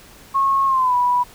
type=tone with pitch glide; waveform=sine; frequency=1090 to 982.4 Hz; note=C#6 to B5; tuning=-29 to -9 cents; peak=-14 dBFS; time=0.34-1.24 s; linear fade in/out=20 ms; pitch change=-180 cents; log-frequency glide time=0.66-0.95 s; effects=pink hiss -45 dBFS RMS until 1.34 s